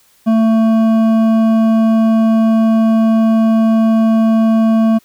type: tone with hard clipping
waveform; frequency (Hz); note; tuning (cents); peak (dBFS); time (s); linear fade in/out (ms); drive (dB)
sine; 223.2; A3; +25; -10; 0.26-4.99; 20; 9
effects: white hiss -52 dBFS RMS until 5.04 s